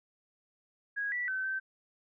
sine tone with pitch steps, 1650 / 1958 / 1531 / 1549 Hz, G#6 / B6 / G6 / G6, -12 / -15 / -41 / -21 cents, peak -31 dBFS, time 0.96-1.6 s, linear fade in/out 20 ms, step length 160 ms, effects none

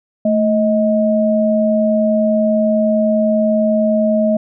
sine tone pair together, 220 / 629.5 Hz, A3 / D#5, 0 / +20 cents, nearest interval octave + tritone, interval 1820 cents, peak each -14 dBFS, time 0.25-4.37 s, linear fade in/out 5 ms, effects none

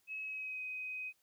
sine tone with pitch glide, 2571 to 2515 Hz, E7 to D#7, -44 to +18 cents, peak -39 dBFS, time 0.07-1.13 s, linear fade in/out 50 ms, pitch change -38 cents, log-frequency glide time 0.21-0.61 s, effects white hiss -75 dBFS RMS until 1.22 s

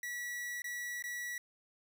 45% pulse tone with dropouts, 1940 Hz, B6, 31 cents flat, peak -38 dBFS, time 0.03-1.38 s, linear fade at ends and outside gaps 2 ms, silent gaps 0.62-0.642 / 1.024-1.039 s, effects none

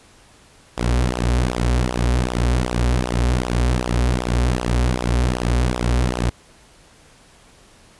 sawtooth tone with flanger, 61 Hz, B1, 21 cents flat, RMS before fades -19 dBFS, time 0.77-6.3 s, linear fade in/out 10 ms, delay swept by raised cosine 0.45 to 6.35 ms, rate 2.6 Hz, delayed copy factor -0.8, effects pink hiss -50 dBFS RMS until 7.99 s + resampled to 24000 Hz

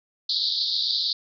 white band-pass noise, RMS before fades -25 dBFS, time 0.29-1.13 s, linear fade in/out 5 ms, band 3600 to 4800 Hz, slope 96 dB/octave, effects none

